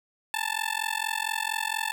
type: tone with amplitude modulation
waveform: 15% pulse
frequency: 880 Hz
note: A5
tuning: in tune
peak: -17 dBFS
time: 0.34-1.92 s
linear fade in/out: 0 ms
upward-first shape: sine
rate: 44.3 Hz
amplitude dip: 100%
effects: none